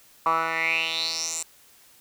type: tone with band-pass filter sweep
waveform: 10% pulse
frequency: 163.2 Hz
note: E3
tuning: 17 cents flat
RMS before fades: -26 dBFS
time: 0.26-1.43 s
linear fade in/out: 2 ms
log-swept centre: 1100 to 8000 Hz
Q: 6.4
effects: white hiss -55 dBFS RMS until 2 s